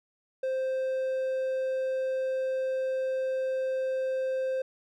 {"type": "tone", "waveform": "triangle", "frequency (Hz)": 523.3, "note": "C5", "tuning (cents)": 0, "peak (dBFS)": -25, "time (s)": [0.43, 4.62], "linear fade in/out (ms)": 5, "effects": []}